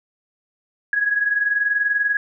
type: tone pair together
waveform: sine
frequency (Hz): 1661.2 / 1681.5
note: G#6 / G#6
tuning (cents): 0 / +21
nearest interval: unison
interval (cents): 21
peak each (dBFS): -18 / -24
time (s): 0.93-2.17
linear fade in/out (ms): 2
effects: none

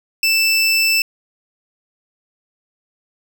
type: tone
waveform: 25% pulse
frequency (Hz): 2649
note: E7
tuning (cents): +8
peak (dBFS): -9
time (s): 0.23-1.02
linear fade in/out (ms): 2
effects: none

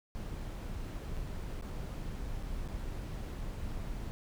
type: noise with dropouts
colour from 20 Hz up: brown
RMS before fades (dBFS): -39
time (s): 0.15-4.11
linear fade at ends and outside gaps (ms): 0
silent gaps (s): 1.168-1.174 / 1.612-1.623 / 2.426-2.432 / 2.677-2.686
effects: none

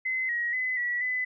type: tone with pitch steps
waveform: sine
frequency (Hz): 2046 / 1898 / 2020 / 1939 / 2008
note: C7 / A#6 / B6 / B6 / B6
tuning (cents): -39 / +31 / +39 / -32 / +28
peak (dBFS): -26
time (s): 0.05-1.25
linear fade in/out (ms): 10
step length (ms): 240
effects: none

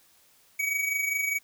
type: tone with amplitude modulation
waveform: square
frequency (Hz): 2264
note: C#7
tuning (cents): +36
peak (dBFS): -24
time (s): 0.59-1.39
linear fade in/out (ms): 10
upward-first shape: sine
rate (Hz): 24.9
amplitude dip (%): 55
effects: white hiss -61 dBFS RMS until 1.43 s

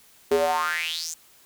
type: tone with high-pass filter sweep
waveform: square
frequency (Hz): 81.7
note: E2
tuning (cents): -15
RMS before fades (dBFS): -25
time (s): 0.31-1.14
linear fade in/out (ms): 5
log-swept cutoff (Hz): 370 to 7300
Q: 6.2
effects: white hiss -55 dBFS RMS until 1.45 s

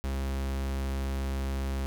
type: tone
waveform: 45% pulse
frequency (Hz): 67.3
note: C2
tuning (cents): +49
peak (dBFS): -29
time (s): 0.04-1.86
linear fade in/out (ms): 0
effects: none

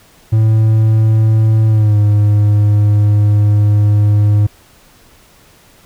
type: tone with pitch glide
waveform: triangle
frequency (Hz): 110 to 104.01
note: A2 to G#2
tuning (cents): 0 to +3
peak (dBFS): -5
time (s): 0.32-4.47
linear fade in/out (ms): 10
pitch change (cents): -97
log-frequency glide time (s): 1.68-1.97
effects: pink hiss -46 dBFS RMS until 5.85 s

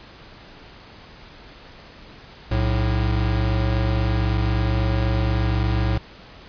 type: tone pair together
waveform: square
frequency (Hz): 60.8 / 109.28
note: B1 / A2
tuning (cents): -26 / -11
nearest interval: minor seventh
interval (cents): 1015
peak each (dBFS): -22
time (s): 2.51-5.98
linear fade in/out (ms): 5
effects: pink hiss -44 dBFS RMS until 6.48 s + resampled to 11025 Hz

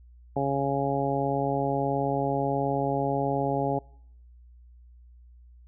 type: harmonic tone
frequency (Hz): 138.59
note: C#3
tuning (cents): 0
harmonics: 1 / 2 / 3 / 4 / 5 / 6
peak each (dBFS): -31 / -31 / -31 / -31 / -31 / -31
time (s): 0.36-3.79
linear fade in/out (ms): 5
effects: noise-tail reverb RT60 0.7 s tail -25 dB re dry + added 60 Hz sine -49 dBFS peak until 5.67 s

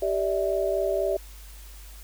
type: tone cluster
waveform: sine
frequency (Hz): 390.9 / 585 / 649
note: G4 / D5 / E5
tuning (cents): -5 / -7 / -27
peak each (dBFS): -27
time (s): 0.02-1.17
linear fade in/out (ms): 5
effects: added 50 Hz sine -42 dBFS peak until 2.03 s + white hiss -50 dBFS RMS until 2.03 s

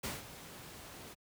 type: noise with ADSR envelope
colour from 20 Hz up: pink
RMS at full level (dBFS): -37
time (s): 0.03-1.15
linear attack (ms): 12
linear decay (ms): 180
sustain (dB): -13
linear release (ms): 27
effects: high-pass 60 Hz 12 dB/octave

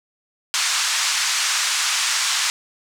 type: band-pass noise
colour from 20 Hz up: white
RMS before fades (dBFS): -21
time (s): 0.54-2.5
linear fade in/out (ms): 0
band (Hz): 1000 to 7500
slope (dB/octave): 24
effects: none

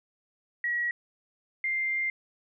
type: tone pair in turn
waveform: sine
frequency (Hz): 1915 / 2099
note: A#6 / C7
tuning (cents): +46 / +5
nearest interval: major second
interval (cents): 159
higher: second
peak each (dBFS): -26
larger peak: neither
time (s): 0.64-0.91 / 1.64-2.1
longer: second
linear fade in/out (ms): 2
effects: none

